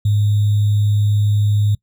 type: tone with sample-and-hold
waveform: sine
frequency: 103.8 Hz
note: G#2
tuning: in tune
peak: -12 dBFS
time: 0.05-1.75 s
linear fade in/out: 5 ms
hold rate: 3675 Hz
effects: noise-tail reverb RT60 0.1 s tail -24 dB re dry